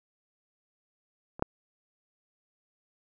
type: clicks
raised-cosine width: 1 ms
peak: -27 / -10 dBFS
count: 2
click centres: 1.395 / 1.424 s
effects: none